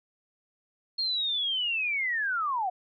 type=linear sweep; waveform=sine; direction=down; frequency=4287 to 699 Hz; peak=-26 dBFS; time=0.98-2.7 s; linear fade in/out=10 ms; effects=none